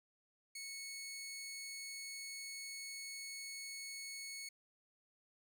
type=tone; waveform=15% pulse; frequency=2204 Hz; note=C#7; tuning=11 cents flat; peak=-39 dBFS; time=0.55-4.49 s; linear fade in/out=5 ms; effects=none